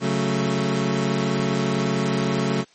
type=chord; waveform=25% pulse; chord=F# minor; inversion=second; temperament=equal; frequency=138.59 / 185 / 220 Hz; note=C#3 / F#3 / A3; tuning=0 / 0 / 0 cents; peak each=-21 dBFS; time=0-2.65 s; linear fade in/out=50 ms; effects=white hiss -56 dBFS RMS until 2.74 s + MP3 32 kbps